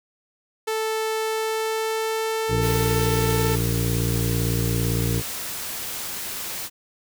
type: tone with pitch glide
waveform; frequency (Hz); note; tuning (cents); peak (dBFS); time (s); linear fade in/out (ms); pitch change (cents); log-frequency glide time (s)
sawtooth; 440 to 443.8; A4 to A4; 0 to +15; -19; 0.67-3.56; 10; +15; 1.17-2.34
type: harmonic tone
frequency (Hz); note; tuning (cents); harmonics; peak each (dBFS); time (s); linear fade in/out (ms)
57.8; A#1; -14; 1 / 2 / 3 / 5 / 6 / 7 / 8; -28 / -23 / -28 / -32 / -36 / -35 / -33; 2.48-5.23; 50
type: noise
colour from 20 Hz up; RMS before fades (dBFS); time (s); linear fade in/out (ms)
white; -31; 2.6-6.7; 50
effects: none